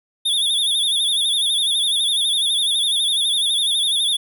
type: tone with vibrato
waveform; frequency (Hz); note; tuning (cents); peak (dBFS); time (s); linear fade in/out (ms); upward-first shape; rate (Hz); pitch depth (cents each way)
square; 3520; A7; 0; -17; 0.25-4.17; 10; sine; 12; 95
effects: none